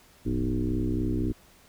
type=tone with frequency modulation; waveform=sine; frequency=174.61 Hz; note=F3; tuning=in tune; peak=-24 dBFS; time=0.25-1.33 s; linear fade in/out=20 ms; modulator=63.8 Hz; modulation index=2.8; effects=pink hiss -57 dBFS RMS until 1.68 s